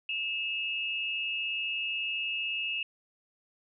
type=tone pair together; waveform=sine; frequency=2623 / 2839 Hz; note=E7 / F7; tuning=-9 / +28 cents; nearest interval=minor second; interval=137 cents; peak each=-32 / -34 dBFS; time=0.09-2.83 s; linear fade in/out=2 ms; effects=none